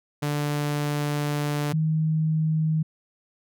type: tone pair in turn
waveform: sawtooth / sine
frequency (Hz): 146.83 / 157.4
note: D3 / D#3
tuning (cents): 0 / +20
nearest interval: minor second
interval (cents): 120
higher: second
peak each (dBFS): -20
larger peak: neither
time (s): 0.22-1.73 / 1.73-2.83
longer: first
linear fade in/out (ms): 10
effects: none